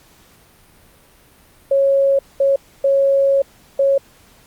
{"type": "tone bursts at uneven times", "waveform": "sine", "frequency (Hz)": 550, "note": "C#5", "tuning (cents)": -14, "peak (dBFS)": -11, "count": 4, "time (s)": [[1.71, 2.19], [2.4, 2.56], [2.84, 3.42], [3.79, 3.98]], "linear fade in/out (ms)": 5, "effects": ["pink hiss -50 dBFS RMS until 4.46 s", "Opus 48 kbps"]}